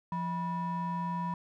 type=ring-modulated tone; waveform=triangle; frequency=402 Hz; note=G4; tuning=44 cents sharp; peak=-26 dBFS; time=0.12-1.34 s; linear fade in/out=2 ms; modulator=575 Hz; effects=none